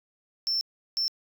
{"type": "tone bursts at uneven times", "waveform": "sine", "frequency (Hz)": 5370, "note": "E8", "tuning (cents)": 31, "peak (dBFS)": -22, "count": 2, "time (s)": [[0.47, 0.61], [0.97, 1.08]], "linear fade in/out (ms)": 0, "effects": ["tanh soft clip ceiling -23 dBFS"]}